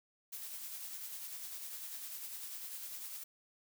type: noise with tremolo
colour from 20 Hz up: blue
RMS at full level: -44 dBFS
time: 0.32-3.24 s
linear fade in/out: 10 ms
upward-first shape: sine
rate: 10 Hz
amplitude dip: 35%
effects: none